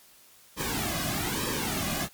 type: noise with flanger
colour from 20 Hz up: pink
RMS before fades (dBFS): -30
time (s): 0.56-2.09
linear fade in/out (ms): 50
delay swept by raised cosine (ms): 1.4 to 2.23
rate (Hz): 1.1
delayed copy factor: -0.8
effects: white hiss -56 dBFS RMS until 2.13 s + MP3 96 kbps